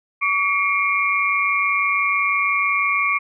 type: tone cluster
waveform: sine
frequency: 1140 / 2168 / 2362 Hz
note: C#6 / C#7 / D7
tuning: +48 / -39 / +9 cents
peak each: -21 dBFS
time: 0.21-3.19 s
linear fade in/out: 20 ms
effects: none